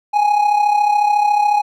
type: tone with amplitude modulation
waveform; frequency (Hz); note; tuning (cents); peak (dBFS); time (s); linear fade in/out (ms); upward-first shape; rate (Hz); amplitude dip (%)
triangle; 830.6; G#5; 0; -7; 0.13-1.62; 20; sine; 34; 60
effects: none